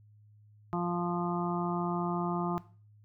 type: harmonic tone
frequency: 174.61 Hz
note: F3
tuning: in tune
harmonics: 1 / 2 / 4 / 5 / 6 / 7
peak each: -32 / -35 / -38 / -39 / -40 / -40 dBFS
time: 0.73-2.58 s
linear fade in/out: 0 ms
effects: noise-tail reverb RT60 0.4 s tail -17 dB re dry + added 105 Hz sine -56 dBFS peak until 3.04 s